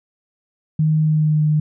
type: tone with pitch glide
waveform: sine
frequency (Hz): 155.56 to 152.36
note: D#3 to D#3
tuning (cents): 0 to -36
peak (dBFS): -13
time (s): 0.79-1.6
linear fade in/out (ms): 5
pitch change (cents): -36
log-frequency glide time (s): 1.01-1.42
effects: none